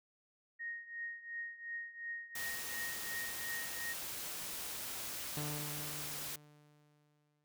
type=tone with tremolo; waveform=sine; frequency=1864.7 Hz; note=A#6; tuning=in tune; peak=-38 dBFS; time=0.59-3.94 s; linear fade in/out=20 ms; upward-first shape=triangle; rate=2.8 Hz; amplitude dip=85%
type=noise; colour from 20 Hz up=white; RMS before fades=-43 dBFS; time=2.35-6.36 s; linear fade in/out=5 ms
type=tone with exponential decay; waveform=sawtooth; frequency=148.6 Hz; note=D3; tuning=21 cents sharp; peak=-34 dBFS; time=5.37-7.44 s; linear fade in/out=0 ms; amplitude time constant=450 ms
effects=none